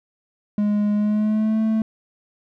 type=tone with pitch glide; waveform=triangle; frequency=207.7 to 220.1 Hz; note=G#3 to A3; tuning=0 to +1 cents; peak=-15 dBFS; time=0.58-1.82 s; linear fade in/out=2 ms; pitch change=+101 cents; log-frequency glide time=0.94-1.61 s; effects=none